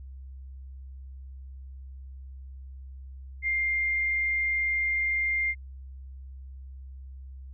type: tone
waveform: sine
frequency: 2107 Hz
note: C7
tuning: 12 cents sharp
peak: -24 dBFS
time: 3.42-5.55 s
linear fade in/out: 50 ms
effects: added 66 Hz sine -40 dBFS peak until 7.53 s